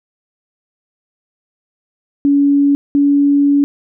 sine tone pair in turn, 283.1 / 284.3 Hz, C#4 / C#4, +37 / +44 cents, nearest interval unison, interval 7 cents, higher second, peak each -8 dBFS, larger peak neither, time 2.25-2.75 / 2.95-3.64 s, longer second, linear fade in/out 0 ms, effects none

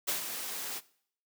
white noise with ADSR envelope, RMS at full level -30 dBFS, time 0.07-0.81 s, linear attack 16 ms, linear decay 120 ms, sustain -8 dB, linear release 38 ms, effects noise-tail reverb RT60 0.6 s tail -20 dB re dry + high-pass 200 Hz 12 dB/octave

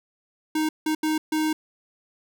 square tone bursts at uneven times, 311.1 Hz, D#4, in tune, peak -22 dBFS, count 4, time 0.55-0.69 / 0.86-0.95 / 1.03-1.18 / 1.32-1.53 s, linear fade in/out 5 ms, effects none

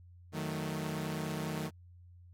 sawtooth chord, D# diminished, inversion none, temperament equal, 155.56 / 185 / 220 Hz, D#3 / F#3 / A3, 0 / 0 / 0 cents, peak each -33 / -38 / -37 dBFS, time 0.32-1.71 s, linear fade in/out 50 ms, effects added 88 Hz sine -53 dBFS peak until 2.33 s + AAC 64 kbps

